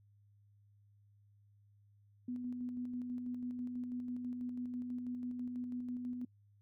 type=tone with tremolo; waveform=sine; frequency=247.1 Hz; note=B3; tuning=1 cent sharp; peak=-37 dBFS; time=2.28-6.25 s; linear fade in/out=5 ms; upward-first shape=square; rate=6.1 Hz; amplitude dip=30%; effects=noise-tail reverb RT60 0.1 s tail -23 dB re dry + added 102 Hz sine -64 dBFS peak until 6.61 s